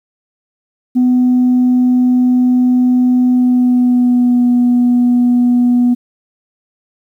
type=tone with pitch glide; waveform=sine; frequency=250 to 244.4 Hz; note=B3 to B3; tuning=+21 to -18 cents; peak=-6 dBFS; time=0.95-5.95 s; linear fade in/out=20 ms; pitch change=-39 cents; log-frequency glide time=3.35-4.45 s; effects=tanh soft clip ceiling -5 dBFS + 8-bit